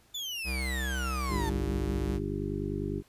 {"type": "exponential sweep", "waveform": "35% pulse", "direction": "down", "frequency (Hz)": [3551, 870], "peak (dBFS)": -32, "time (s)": [0.14, 1.5], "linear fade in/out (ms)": 10}
{"type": "tone with pitch glide", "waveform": "square", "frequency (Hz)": [65.3, 64.92], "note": ["C2", "C2"], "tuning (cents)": [-3, -13], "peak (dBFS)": -32, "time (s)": [0.44, 2.2], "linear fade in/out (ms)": 50, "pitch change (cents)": -10, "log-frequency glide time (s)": [0.7, 1.58]}
{"type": "harmonic tone", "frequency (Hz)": 50, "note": "G1", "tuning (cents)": 35, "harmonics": [1, 2, 3, 4, 6, 7, 8], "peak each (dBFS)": [-38, -38, -38, -38, -38, -38, -38], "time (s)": [1.28, 3.03], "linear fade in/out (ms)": 50}
{"effects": ["pink hiss -63 dBFS RMS until 3.08 s", "resampled to 32000 Hz"]}